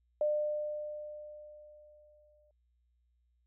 sine tone with exponential decay, 600 Hz, D5, 37 cents sharp, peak -26 dBFS, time 0.21-2.51 s, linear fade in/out 2 ms, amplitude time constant 500 ms, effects added 60 Hz sine -70 dBFS peak until 3.46 s

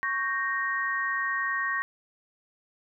sine chord, G diminished, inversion second, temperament equal, 1108.7 / 1568 / 1864.7 Hz, Db6 / G6 / Bb6, 0 / 0 / 0 cents, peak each -31 / -34 / -28 dBFS, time 0.03-1.82 s, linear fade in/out 0 ms, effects none

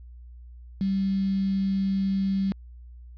sine tone with quantisation, 194 Hz, G3, 18 cents flat, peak -22 dBFS, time 0.81-2.52 s, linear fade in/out 0 ms, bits 7, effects added 60 Hz sine -42 dBFS peak until 3.17 s + resampled to 11025 Hz

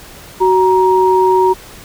sine tone pair together, 373.7 / 940 Hz, F#4 / A#5, +17 / +14 cents, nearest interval octave + major third, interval 1597 cents, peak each -10 / -11 dBFS, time 0.4-1.54 s, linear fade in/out 20 ms, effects pink hiss -36 dBFS RMS until 1.84 s

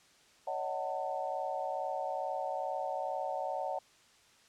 sine chord, D# half-diminished seventh, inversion third, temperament just, 560 / 622.3 / 746.7 / 896 Hz, C#5 / D#5 / F#5 / A5, +18 / 0 / +16 / +31 cents, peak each -39 / -40 / -37 / -40 dBFS, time 0.47-3.79 s, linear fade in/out 5 ms, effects white hiss -63 dBFS RMS until 4.48 s + low-pass 7000 Hz 12 dB/octave

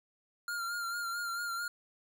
square tone with vibrato, 1396.9 Hz, F6, in tune, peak -35 dBFS, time 0.48-1.68 s, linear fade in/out 2 ms, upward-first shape sine, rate 4.5 Hz, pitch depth 37 cents each way, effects none

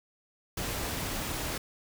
pink noise, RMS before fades -34 dBFS, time 0.57-1.58 s, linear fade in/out 5 ms, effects none

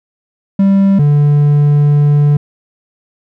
triangle tone pair in turn, 196 / 146.11 Hz, G3 / D3, 0 / -9 cents, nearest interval perfect fourth, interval 509 cents, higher first, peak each -4 dBFS, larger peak neither, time 0.59-0.99 / 0.99-2.37 s, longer second, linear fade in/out 5 ms, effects none

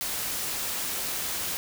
white noise, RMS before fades -31 dBFS, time 0.01-1.57 s, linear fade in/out 0 ms, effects none

